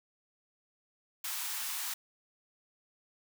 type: high-pass noise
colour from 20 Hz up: white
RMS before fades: -37 dBFS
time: 1.24-1.94 s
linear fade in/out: 5 ms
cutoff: 800 Hz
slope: 48 dB/octave
effects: none